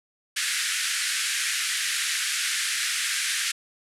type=band-pass noise; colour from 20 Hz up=pink; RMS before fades=-27 dBFS; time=0.36-3.52 s; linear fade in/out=10 ms; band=1500 to 11000 Hz; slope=48 dB/octave; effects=none